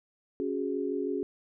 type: chord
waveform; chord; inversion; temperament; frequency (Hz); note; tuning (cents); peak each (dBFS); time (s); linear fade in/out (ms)
sine; C# suspended fourth; none; just; 277.2 / 369.6 / 415.8; C#4 / F#4 / G#4; 0 / -2 / +2; -33; 0.4-1.23; 0
effects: none